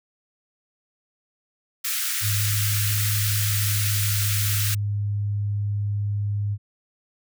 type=high-pass noise; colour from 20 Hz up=white; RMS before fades=-26 dBFS; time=1.84-4.75 s; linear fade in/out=10 ms; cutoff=1300 Hz; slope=48 dB/octave
type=tone with pitch glide; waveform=sine; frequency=103.83 to 102.52 Hz; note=G#2 to G#2; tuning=0 to -22 cents; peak=-22 dBFS; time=2.21-6.58 s; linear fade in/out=50 ms; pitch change=-22 cents; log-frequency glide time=2.97-5.08 s
effects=none